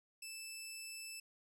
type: tone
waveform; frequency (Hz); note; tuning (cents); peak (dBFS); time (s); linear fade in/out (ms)
15% pulse; 2637; E7; 0; -39; 0.22-1.2; 5
effects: none